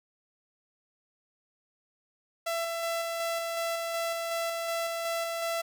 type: tone with tremolo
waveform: sawtooth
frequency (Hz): 669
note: E5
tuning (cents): +25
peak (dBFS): -25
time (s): 2.46-5.62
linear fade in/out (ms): 10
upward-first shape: square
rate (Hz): 2.7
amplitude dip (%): 25
effects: none